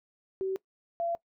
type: tone pair in turn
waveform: sine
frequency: 381.8 / 680.3 Hz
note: G4 / F5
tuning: -46 / -46 cents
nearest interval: minor seventh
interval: 1000 cents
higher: second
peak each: -28 dBFS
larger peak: neither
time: 0.41-0.56 / 1-1.15 s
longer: neither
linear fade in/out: 0 ms
effects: noise-tail reverb RT60 0.1 s tail -20 dB re dry